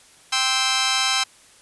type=chord; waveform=10% pulse; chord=C major; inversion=second; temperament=just; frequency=784.9 / 1046.5 / 1308.1 Hz; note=G5 / C6 / E6; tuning=+2 / 0 / -14 cents; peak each=-16 dBFS; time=0.32-1.24 s; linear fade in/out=10 ms; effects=white hiss -51 dBFS RMS until 1.61 s + resampled to 24000 Hz